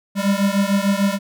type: beating tone pair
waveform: square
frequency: 196 / 202.7 Hz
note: G3 / G#3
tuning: 0 / -42 cents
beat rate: 6.7 Hz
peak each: -19 / -20 dBFS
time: 0.15-1.19 s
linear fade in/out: 50 ms
effects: none